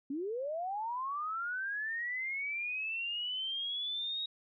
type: linear sweep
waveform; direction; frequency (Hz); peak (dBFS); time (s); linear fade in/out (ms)
sine; up; 261 to 3798; -34; 0.1-4.26; 5
effects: none